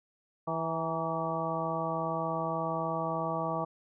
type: harmonic tone with a mistuned harmonic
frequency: 163.4 Hz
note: E3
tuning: 15 cents flat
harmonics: 1 / 2 / 3 / 4 / 5 / 6 / 7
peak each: -37 / -40 / -39 / -35 / -38 / -39 / -36 dBFS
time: 0.47-3.65 s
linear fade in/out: 10 ms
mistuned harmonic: 6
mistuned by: -75 cents
effects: none